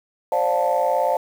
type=chord; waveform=sine; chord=D minor seventh; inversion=third; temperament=just; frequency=528.6 / 587.3 / 704.8 / 881 Hz; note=C5 / D5 / F5 / A5; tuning=+18 / 0 / +16 / +2 cents; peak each=-22 dBFS; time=0.32-1.17 s; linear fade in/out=2 ms; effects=tanh soft clip ceiling -9 dBFS + 7-bit